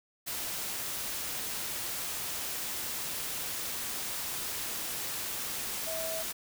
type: tone in noise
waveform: sine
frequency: 647 Hz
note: E5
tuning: 32 cents flat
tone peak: -36 dBFS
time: 5.86-6.23 s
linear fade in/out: 20 ms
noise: white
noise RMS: -36 dBFS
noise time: 0.26-6.33 s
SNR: -3 dB
effects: none